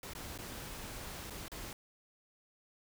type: noise with dropouts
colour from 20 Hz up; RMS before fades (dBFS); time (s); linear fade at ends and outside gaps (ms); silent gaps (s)
pink; -45; 0.03-1.73; 2; 0.135-0.15 / 0.378-0.387 / 1.3-1.305 / 1.482-1.517
effects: none